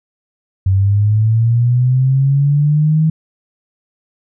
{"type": "linear sweep", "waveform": "sine", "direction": "up", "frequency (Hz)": [94, 159.5], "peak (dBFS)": -9, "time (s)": [0.66, 3.1], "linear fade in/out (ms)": 5, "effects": []}